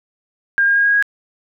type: tone with pitch steps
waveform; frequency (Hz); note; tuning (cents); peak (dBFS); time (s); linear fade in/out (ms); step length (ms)
sine; 1608 / 1618.2 / 1628.6 / 1638.9 / 1649.4; G6 / G#6 / G#6 / G#6 / G#6; +44 / -45 / -34 / -23 / -12; -11; 0.58-1.025; 0; 89
effects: none